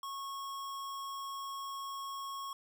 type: tone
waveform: square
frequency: 1097 Hz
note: C#6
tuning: 18 cents flat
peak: -40 dBFS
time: 0.03-2.53 s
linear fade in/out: 2 ms
effects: none